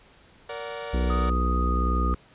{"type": "chord", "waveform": "sawtooth", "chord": "Bb augmented", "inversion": "none", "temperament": "equal with one note detuned", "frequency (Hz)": [466.2, 577.9, 740], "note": ["Bb4", "D5", "F#5"], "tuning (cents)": [0, -28, 0], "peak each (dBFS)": [-32, -32, -37], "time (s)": [0.49, 1.3], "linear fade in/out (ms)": 5}
{"type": "harmonic tone", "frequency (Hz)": 61.74, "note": "B1", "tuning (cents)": 0, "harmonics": [1, 3, 4, 5, 6, 7, 8], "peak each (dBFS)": [-22, -32, -34, -36, -38, -39, -40], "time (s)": [0.93, 2.15], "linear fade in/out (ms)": 10}
{"type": "tone with pitch glide", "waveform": "sine", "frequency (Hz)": [1244.5, 1232.3], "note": ["D#6", "D#6"], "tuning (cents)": [0, -17], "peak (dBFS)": -28, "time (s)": [1.1, 2.14], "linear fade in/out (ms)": 0, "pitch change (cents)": -17, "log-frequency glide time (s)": [1.64, 1.89]}
{"effects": ["pink hiss -55 dBFS RMS until 2.34 s", "resampled to 8000 Hz"]}